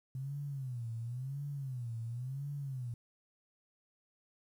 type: tone with vibrato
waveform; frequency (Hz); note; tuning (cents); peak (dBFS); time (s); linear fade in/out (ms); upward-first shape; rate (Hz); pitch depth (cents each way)
sine; 128; C3; -38; -37; 0.15-2.94; 2; sine; 0.95; 200
effects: 11-bit